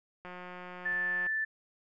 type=click train; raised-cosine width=0.5 ms; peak=-30 dBFS; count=184; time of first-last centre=0.25-1.267 s; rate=180 Hz
type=tone; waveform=sine; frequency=1760 Hz; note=A6; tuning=in tune; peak=-29 dBFS; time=0.85-1.45 s; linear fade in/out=10 ms
type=noise with exponential decay; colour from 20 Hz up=brown; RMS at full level=-48 dBFS; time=0.92-1.01 s; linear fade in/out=1 ms; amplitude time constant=18 ms
effects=none